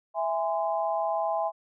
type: chord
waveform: sine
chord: E augmented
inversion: none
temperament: just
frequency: 659.3 / 824.1 / 1030.1 Hz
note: E5 / G#5 / B#5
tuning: 0 / -14 / -27 cents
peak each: -28 / -29 / -33 dBFS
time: 0.14-1.52 s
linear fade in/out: 50 ms
effects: none